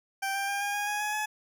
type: tone with pitch steps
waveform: 20% pulse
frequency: 782 / 791.5 / 801.2 / 811 / 820.9 / 830.9 / 841 / 851.3 Hz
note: G5 / G5 / G5 / G#5 / G#5 / G#5 / G#5 / G#5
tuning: -4 / +17 / +38 / -41 / -20 / +1 / +22 / +43 cents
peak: -24 dBFS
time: 0.22-1.26 s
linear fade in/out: 10 ms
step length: 130 ms
effects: none